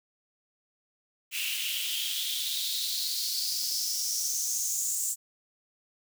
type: noise with high-pass filter sweep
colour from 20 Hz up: white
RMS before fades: -31 dBFS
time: 1.31-5.16 s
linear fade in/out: 50 ms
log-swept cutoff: 2600 to 7500 Hz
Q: 5.5
effects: none